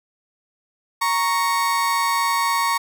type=tone pair together; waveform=35% pulse; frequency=932.3 / 1108.7 Hz; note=A#5 / C#6; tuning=0 / 0 cents; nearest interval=minor third; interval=300 cents; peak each=-20 / -19 dBFS; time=1.01-2.78 s; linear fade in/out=10 ms; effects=none